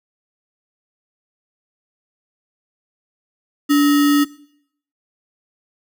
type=tone with sample-and-hold; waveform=sine; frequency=289.5 Hz; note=D4; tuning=25 cents flat; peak=-10 dBFS; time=3.69-4.25 s; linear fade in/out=20 ms; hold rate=1575 Hz; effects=noise-tail reverb RT60 0.7 s tail -20 dB re dry